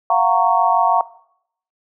sine chord, Gb major seventh, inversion third, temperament just, 693.7 / 740 / 925 / 1110 Hz, F5 / Gb5 / Bb5 / Db6, -12 / 0 / -14 / +2 cents, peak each -18 dBFS, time 0.1-1.01 s, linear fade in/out 2 ms, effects noise-tail reverb RT60 0.7 s tail -19 dB re dry

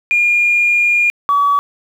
sine tone pair in turn, 2418 / 1138.7 Hz, D7 / C#6, +50 / +46 cents, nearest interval octave + minor second, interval 1304 cents, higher first, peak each -9 dBFS, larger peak neither, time 0.11-1.1 / 1.29-1.59 s, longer first, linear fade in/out 0 ms, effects tanh soft clip ceiling -5 dBFS + 7-bit

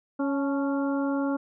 harmonic tone with a mistuned harmonic, 277.2 Hz, C#4, in tune, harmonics 1 / 2 / 3 / 4 / 5, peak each -25 / -32 / -37 / -39 / -38 dBFS, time 0.19-1.37 s, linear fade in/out 10 ms, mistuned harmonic 3, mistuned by +54 cents, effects none

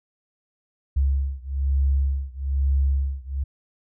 sine beating tone pair, 68 / 69.1 Hz, C#2 / C#2, -33 / -5 cents, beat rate 1.1 Hz, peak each -22 / -23 dBFS, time 0.96-3.44 s, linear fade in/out 10 ms, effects none

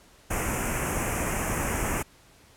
pink band-stop noise, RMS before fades -28 dBFS, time 0.3-2.03 s, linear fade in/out 10 ms, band 2700 to 6200 Hz, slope 48 dB/octave, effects pink hiss -56 dBFS RMS until 2.56 s + low-pass 12000 Hz 12 dB/octave

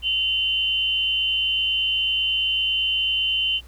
sine tone pair together, 2783 / 3055 Hz, F7 / G7, -7 / -45 cents, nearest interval major second, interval 162 cents, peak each -24 / -21 dBFS, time 0.02-3.61 s, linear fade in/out 50 ms, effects added 60 Hz sine -42 dBFS peak until 3.67 s + pink hiss -54 dBFS RMS until 3.67 s

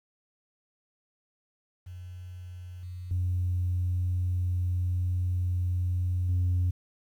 sine tone with level steps, 89.9 Hz, F#2, 49 cents flat, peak -39 / -36 / -24 / -21 dBFS, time 1.86-6.71 s, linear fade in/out 10 ms, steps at 2.83 / 3.11 / 6.29 s, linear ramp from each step 2 ms, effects tanh soft clip ceiling -21 dBFS + 10-bit

